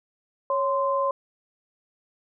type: tone pair together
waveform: sine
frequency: 553.1 / 1039 Hz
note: C#5 / C6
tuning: -4 / -12 cents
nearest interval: major seventh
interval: 1092 cents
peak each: -24 dBFS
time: 0.5-1.11 s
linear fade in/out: 2 ms
effects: none